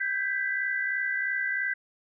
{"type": "tone cluster", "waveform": "sine", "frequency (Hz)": [1564, 1627, 1985], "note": ["G6", "G#6", "B6"], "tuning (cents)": [-4, -36, 8], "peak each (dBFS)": [-29, -35, -30], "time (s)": [0, 1.74], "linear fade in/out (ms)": 10, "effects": []}